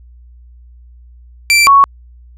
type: tone pair in turn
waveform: sawtooth / sine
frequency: 2345 / 1111.5 Hz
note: D7 / C#6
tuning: -3 / +4 cents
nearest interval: octave + minor second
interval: 1293 cents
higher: first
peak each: -3 dBFS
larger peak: neither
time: 1.5-1.67 / 1.67-1.84 s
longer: neither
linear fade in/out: 0 ms
effects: added 60 Hz sine -37 dBFS peak until 2.37 s + low-pass 11000 Hz 12 dB/octave